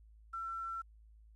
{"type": "tone with quantisation", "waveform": "sine", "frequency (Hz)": 1347, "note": "E6", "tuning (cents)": 37, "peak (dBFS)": -38, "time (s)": [0.33, 0.82], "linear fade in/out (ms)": 10, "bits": 11, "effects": ["added 54 Hz sine -57 dBFS peak until 1.35 s", "resampled to 24000 Hz"]}